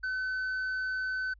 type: tone with tanh clipping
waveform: sine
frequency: 1517 Hz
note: F#6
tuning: 43 cents sharp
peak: -31 dBFS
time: 0.03-1.34 s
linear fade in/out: 10 ms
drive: 4 dB
effects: added 50 Hz sine -54 dBFS peak until 1.39 s + resampled to 11025 Hz